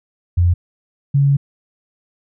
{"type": "tone pair in turn", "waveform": "sine", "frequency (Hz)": [87.5, 140.07], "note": ["F2", "C#3"], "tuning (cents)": [4, 18], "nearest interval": "minor sixth", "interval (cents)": 814, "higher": "second", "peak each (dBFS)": -10, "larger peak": "neither", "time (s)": [[0.37, 0.54], [1.14, 1.37]], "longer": "second", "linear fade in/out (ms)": 10, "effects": []}